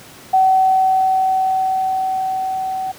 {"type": "tone with level ramp", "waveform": "sine", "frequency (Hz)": 758, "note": "F#5", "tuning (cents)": 42, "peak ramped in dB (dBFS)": [-9, -20], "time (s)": [0.33, 2.92], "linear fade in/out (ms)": 10, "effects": ["pink hiss -40 dBFS RMS until 2.98 s", "high-pass 100 Hz 12 dB/octave"]}